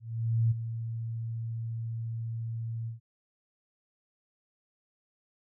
sine tone with ADSR envelope, 114.3 Hz, A#2, 34 cents flat, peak -21 dBFS, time 0-3 s, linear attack 510 ms, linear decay 18 ms, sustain -11 dB, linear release 130 ms, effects none

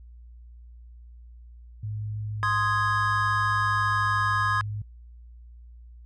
sine tone with pitch glide, 106.3 to 104.9 Hz, G#2 to G#2, +41 to +18 cents, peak -29 dBFS, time 1.83-4.82 s, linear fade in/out 5 ms, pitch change -23 cents, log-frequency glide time 3.55-4.37 s
triangle chord, Ab major, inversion first, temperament equal, 1046.5 / 1244.5 / 1661.2 Hz, C6 / Eb6 / Ab6, 0 / 0 / 0 cents, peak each -25 dBFS, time 2.43-4.61 s, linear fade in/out 0 ms
effects added 59 Hz sine -44 dBFS peak until 6.05 s + resampled to 24000 Hz

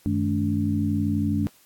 sine tone cluster, 95.3 / 155.8 / 214.3 / 286.6 Hz, G2 / D#3 / A3 / D4, -48 / +3 / -45 / -42 cents, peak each -26 / -31 / -25 / -26 dBFS, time 0.06-1.47 s, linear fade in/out 0 ms, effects white hiss -57 dBFS RMS until 1.65 s + AAC 64 kbps

